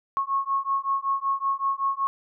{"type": "beating tone pair", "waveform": "sine", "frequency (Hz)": [1092, 1097.3], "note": ["C#6", "C#6"], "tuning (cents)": [-26, -18], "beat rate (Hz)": 5.3, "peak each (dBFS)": -26, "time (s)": [0.17, 2.07], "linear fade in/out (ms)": 0, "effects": []}